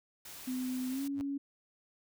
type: noise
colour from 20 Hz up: white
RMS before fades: -48 dBFS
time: 0.25-1.08 s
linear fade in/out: 5 ms
type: tone with pitch glide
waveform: sine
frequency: 254.8 to 279.5 Hz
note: C4 to C#4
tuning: -46 to +14 cents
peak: -33 dBFS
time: 0.47-1.38 s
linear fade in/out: 10 ms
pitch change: +160 cents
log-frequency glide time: 0.89-1.04 s
type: tone with exponential growth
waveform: sawtooth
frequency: 105.1 Hz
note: G#2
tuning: 21 cents sharp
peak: -38 dBFS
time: 1.1-1.21 s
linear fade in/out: 0 ms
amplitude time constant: 22 ms
effects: none